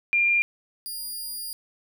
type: tone pair in turn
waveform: sine / 10% pulse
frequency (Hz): 2396 / 4838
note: D7 / D#8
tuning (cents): +34 / -49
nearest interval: octave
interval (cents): 1217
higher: second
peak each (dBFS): -18 / -25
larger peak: first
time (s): 0.13-0.42 / 0.86-1.53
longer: second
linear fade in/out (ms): 0
effects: none